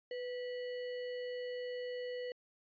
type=tone with sample-and-hold; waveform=sine; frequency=496.1 Hz; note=B4; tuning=8 cents sharp; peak=-38 dBFS; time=0.11-2.32 s; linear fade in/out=2 ms; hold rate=2450 Hz; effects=resampled to 11025 Hz